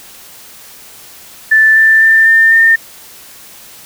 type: tone with pitch steps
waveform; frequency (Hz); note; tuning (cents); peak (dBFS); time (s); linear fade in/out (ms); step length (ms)
sine; 1760 / 1773.3 / 1786.6 / 1800.1 / 1813.7; A6 / A6 / A6 / A6 / A#6; 0 / +13 / +26 / +39 / -48; -4; 1.51-2.76; 10; 250
effects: white hiss -36 dBFS RMS until 3.85 s